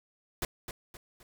pink noise with echo, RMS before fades -32 dBFS, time 0.42-0.45 s, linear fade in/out 2 ms, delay 260 ms, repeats 3, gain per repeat -8 dB, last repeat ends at 1.23 s, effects none

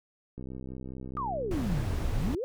click train, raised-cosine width 3 ms, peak -28 dBFS, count 79, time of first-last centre 0.38-1.586 s, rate 64.7 Hz
sine exponential two-way sweep, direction down then up, 1244.5 to 54.8 to 553 Hz, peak -30 dBFS, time 1.17-2.44 s, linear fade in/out 0 ms, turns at 2.04 s
brown noise, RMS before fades -31 dBFS, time 1.51-2.35 s, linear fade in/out 2 ms
effects none

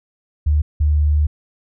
sine tone pair in turn, 74.7 / 74.7 Hz, D2 / D2, +30 / +30 cents, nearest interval unison, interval 0 cents, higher neither, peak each -12 dBFS, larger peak neither, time 0.46-0.62 / 0.8-1.27 s, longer second, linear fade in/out 10 ms, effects none

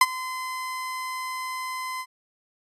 30% pulse tone with ADSR envelope, 1027 Hz, C6, 33 cents flat, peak -8 dBFS, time 0.01-2.06 s, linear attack 4 ms, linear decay 38 ms, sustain -19 dB, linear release 57 ms, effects resampled to 32000 Hz

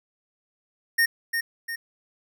square tone with echo, 1843 Hz, A#6, 20 cents flat, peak -18 dBFS, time 0.98-1.06 s, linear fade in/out 10 ms, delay 350 ms, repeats 2, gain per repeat -6 dB, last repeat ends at 1.76 s, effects none

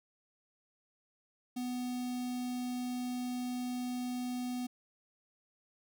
square tone with notch filter, 248.4 Hz, B3, 10 cents sharp, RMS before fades -37 dBFS, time 1.56-4.67 s, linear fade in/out 10 ms, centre 1500 Hz, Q 0.72, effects none

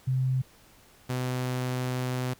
sine / sawtooth tone pair in turn, 130 / 126.81 Hz, C3 / B2, -11 / +46 cents, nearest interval unison, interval 43 cents, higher first, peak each -23 / -24 dBFS, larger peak first, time 0.07-0.42 / 1.09-2.34 s, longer second, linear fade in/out 10 ms, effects pink hiss -57 dBFS RMS until 2.39 s

